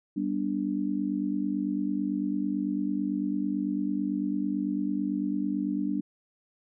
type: chord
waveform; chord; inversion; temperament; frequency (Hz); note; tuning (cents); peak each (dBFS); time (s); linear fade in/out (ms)
sine; G major; none; just; 196 / 245 / 294; G3 / B3 / D4; 0 / -14 / +2; -31 / -33 / -29; 0.16-6.01; 10
effects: none